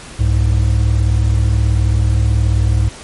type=tone pair together; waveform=triangle; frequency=65.6 / 104.25 Hz; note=C2 / G#2; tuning=+5 / +7 cents; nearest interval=minor sixth; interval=802 cents; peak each=-11 dBFS; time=0.19-2.89 s; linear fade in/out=10 ms; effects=pink hiss -34 dBFS RMS until 3.03 s + MP3 48 kbps